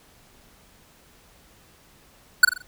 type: tone with echo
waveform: square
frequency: 1480 Hz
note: F#6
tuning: in tune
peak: -8 dBFS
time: 2.43-2.45 s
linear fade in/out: 5 ms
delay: 43 ms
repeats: 4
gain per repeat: -8 dB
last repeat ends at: 2.622 s
effects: pink hiss -55 dBFS RMS until 2.67 s